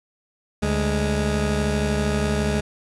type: tone pair together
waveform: 20% pulse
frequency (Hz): 73.42 / 207.8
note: D2 / G#3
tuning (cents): 0 / +1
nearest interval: octave + tritone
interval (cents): 1801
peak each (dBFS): -18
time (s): 0.62-2.61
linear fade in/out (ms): 10
effects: resampled to 24000 Hz + 9-bit